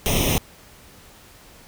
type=noise with comb filter; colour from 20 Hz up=pink; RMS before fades=-20 dBFS; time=0.06-0.38 s; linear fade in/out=0 ms; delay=0.33 ms; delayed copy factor=+0.85; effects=pink hiss -48 dBFS RMS until 1.67 s